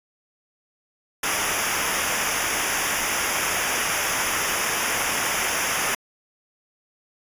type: noise with comb filter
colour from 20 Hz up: pink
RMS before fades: -24 dBFS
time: 1.23-5.95 s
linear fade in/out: 5 ms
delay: 0.24 ms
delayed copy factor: -0.9
effects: resampled to 32000 Hz